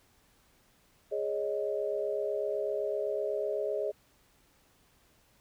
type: chord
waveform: sine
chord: Ab suspended fourth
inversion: none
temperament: equal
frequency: 415.3 / 554.4 / 622.3 Hz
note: Ab4 / Db5 / Eb5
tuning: 0 / 0 / 0 cents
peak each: -33 / -35 / -34 dBFS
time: 1.11-3.92 s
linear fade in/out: 20 ms
effects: pink hiss -66 dBFS RMS until 5.4 s